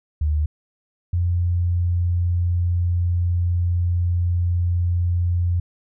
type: tone pair in turn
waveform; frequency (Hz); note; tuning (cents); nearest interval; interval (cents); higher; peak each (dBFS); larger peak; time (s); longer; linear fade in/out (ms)
sine; 76 / 87.6; D#2 / F2; -40 / +6; major second; 246; second; -17; neither; 0.21-0.46 / 1.13-5.6; second; 5
effects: none

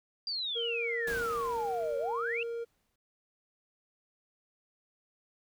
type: exponential two-way sweep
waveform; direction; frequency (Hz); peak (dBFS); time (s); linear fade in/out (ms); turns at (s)
sine; down then up; 4804 to 541 to 2820; -32; 0.27-2.43; 2; 1.98
type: tone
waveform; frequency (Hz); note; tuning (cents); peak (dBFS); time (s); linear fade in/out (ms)
triangle; 466.2; A#4; 0; -32; 0.55-2.65; 20
type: noise with exponential decay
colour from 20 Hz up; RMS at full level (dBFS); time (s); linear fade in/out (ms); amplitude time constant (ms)
pink; -40; 1.07-2.96; 5; 410
effects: none

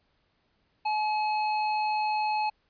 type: tone with hard clipping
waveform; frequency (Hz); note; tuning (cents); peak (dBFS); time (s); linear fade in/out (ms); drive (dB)
triangle; 853; G#5; +46; -27; 0.85-2.5; 10; 18
effects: pink hiss -71 dBFS RMS until 2.69 s + resampled to 11025 Hz

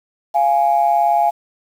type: tone pair together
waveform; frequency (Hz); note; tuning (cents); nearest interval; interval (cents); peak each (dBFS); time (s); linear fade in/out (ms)
sine; 692.2 / 830.6; F5 / G#5; -16 / 0; minor third; 316; -14; 0.34-1.31; 20
effects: tanh soft clip ceiling -5 dBFS + 7-bit

